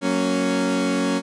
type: chord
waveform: 30% pulse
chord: F# major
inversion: none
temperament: equal with one note detuned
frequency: 185 / 230.8 / 277.2 Hz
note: F#3 / A#3 / C#4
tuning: 0 / -17 / 0 cents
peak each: -23 / -23 / -19 dBFS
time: 0.01-1.22 s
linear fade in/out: 50 ms
effects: resampled to 22050 Hz